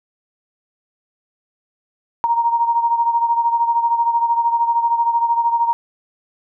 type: beating tone pair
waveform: sine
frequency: 932.3 / 945.3 Hz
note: A#5 / A#5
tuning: 0 / +24 cents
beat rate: 13 Hz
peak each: -15 / -21 dBFS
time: 2.24-5.73 s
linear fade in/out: 0 ms
effects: none